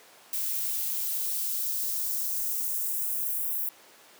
violet noise with high-pass filter sweep, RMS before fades -30 dBFS, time 0.33-3.69 s, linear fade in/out 0 ms, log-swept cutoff 1700 to 12000 Hz, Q 0.99, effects pink hiss -53 dBFS RMS until 4.19 s + high-pass 400 Hz 12 dB/octave

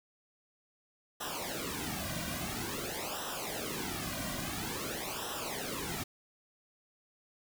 pink noise with flanger, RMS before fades -38 dBFS, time 1.2-6.04 s, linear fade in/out 10 ms, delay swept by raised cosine 0.44 to 2.34 ms, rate 0.49 Hz, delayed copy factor -0.85, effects none

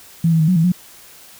sine tone with pitch steps, 166.1 / 162.5 / 156.8 / 183.7 / 162.4 / 179.8 Hz, E3 / E3 / D#3 / F#3 / E3 / F#3, +13 / -24 / +14 / -12 / -26 / -49 cents, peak -11 dBFS, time 0.24-0.72 s, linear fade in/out 5 ms, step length 80 ms, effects white hiss -43 dBFS RMS until 1.39 s

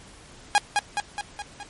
sawtooth tone with echo, 821 Hz, G#5, 20 cents flat, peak -11 dBFS, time 0.55-0.58 s, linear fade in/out 0 ms, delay 210 ms, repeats 5, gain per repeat -4 dB, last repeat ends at 1.63 s, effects pink hiss -48 dBFS RMS until 1.69 s + MP3 48 kbps

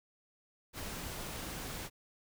pink noise, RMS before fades -42 dBFS, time 0.73-1.9 s, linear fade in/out 50 ms, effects none

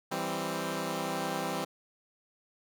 10% pulse chord, C major, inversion first, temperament equal, 164.81 / 196 / 261.6 Hz, E3 / G3 / C4, 0 / 0 / 0 cents, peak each -28 dBFS, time 0.11-1.65 s, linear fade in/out 10 ms, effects none

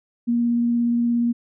sine tone with vibrato, 236.9 Hz, A#3, 28 cents sharp, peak -17 dBFS, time 0.27-1.33 s, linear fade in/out 20 ms, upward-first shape sine, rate 17 Hz, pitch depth 9 cents each way, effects none

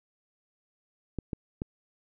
clicks, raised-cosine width 3 ms, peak -19 dBFS, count 3, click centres 1.187 / 1.332 / 1.619 s, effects none

